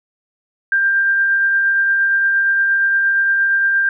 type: tone with tremolo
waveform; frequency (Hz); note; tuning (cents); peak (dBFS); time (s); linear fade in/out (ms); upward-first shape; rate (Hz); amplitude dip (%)
sine; 1588; G6; +22; -11; 0.72-3.89; 2; triangle; 8.6; 25
effects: none